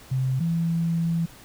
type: tone pair in turn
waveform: sine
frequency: 130.81 / 166.78 Hz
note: C3 / E3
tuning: 0 / +21 cents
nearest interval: major third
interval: 421 cents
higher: second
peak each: -21 dBFS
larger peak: neither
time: 0.11-0.4 / 0.4-1.26 s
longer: second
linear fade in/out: 10 ms
effects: pink hiss -48 dBFS RMS until 1.44 s